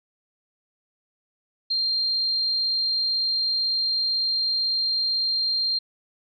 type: tone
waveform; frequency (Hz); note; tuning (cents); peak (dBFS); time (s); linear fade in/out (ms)
sine; 4186; C8; 0; -21; 1.7-5.79; 10
effects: none